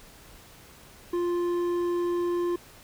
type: tone with hard clipping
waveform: triangle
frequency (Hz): 349.2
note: F4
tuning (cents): 0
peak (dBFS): -26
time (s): 1.13-2.56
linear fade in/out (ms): 5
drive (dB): 10
effects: pink hiss -51 dBFS RMS until 2.83 s